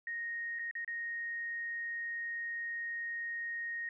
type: tone with dropouts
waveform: sine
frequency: 1864.7 Hz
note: A#6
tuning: in tune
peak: -36 dBFS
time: 0.07-3.89 s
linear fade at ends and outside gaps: 2 ms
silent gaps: 0.589-0.593 / 0.712-0.752 / 0.847-0.877 s
effects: none